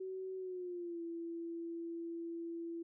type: tone with pitch glide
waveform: sine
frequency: 376.8 to 335.7 Hz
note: F#4 to E4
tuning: +32 to +32 cents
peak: -40 dBFS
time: 0-2.83 s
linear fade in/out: 10 ms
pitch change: -200 cents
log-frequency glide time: 0.37-1.02 s
effects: none